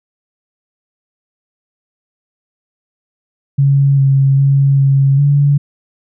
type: tone with pitch steps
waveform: sine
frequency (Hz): 139 / 136.4 / 138.3 / 137.1 / 142.8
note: C#3 / C#3 / C#3 / C#3 / D3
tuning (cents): +5 / -28 / -4 / -19 / -48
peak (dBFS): -7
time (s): 3.58-5.58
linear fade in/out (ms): 10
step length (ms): 400
effects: none